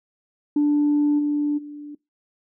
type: tone with level steps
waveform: sine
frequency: 293.6 Hz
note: D4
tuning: in tune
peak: -14 / -18 / -33 dBFS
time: 0.56-1.95 s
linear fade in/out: 5 ms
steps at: 1.18 / 1.57 s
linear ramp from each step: 20 ms
effects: noise-tail reverb RT60 0.2 s tail -22 dB re dry + tanh soft clip ceiling -13 dBFS